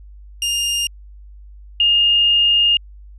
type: tone pair in turn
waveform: sawtooth / sine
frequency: 2817 / 2833 Hz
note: F7 / F7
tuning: +14 / +24 cents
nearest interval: unison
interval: 10 cents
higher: second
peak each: -14 / -11 dBFS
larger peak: second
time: 0.42-0.87 / 1.8-2.77 s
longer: second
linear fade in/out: 2 ms
effects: added 50 Hz sine -37 dBFS peak until 3.18 s + resampled to 24000 Hz